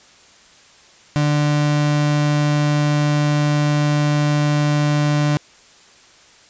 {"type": "tone", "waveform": "35% pulse", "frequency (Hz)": 147.8, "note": "D3", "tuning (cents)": 11, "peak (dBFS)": -13, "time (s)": [1.16, 5.37], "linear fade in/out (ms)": 0, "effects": ["white hiss -48 dBFS RMS until 6.49 s", "resampled to 16000 Hz"]}